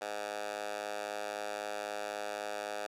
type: tone with high-pass filter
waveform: 10% pulse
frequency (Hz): 103.83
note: G#2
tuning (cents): 0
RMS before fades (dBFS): -39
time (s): 0.01-2.87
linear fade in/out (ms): 10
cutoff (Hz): 680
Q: 1.8
effects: low-pass 11000 Hz 12 dB/octave